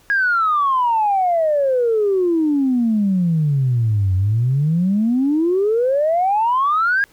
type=exponential two-way sweep; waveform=sine; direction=down then up; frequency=1661.2 to 91.2 to 1661.2 Hz; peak=-13 dBFS; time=0.1-7.04 s; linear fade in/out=0 ms; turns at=4.15 s; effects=tanh soft clip ceiling -9 dBFS + pink hiss -53 dBFS RMS until 7.12 s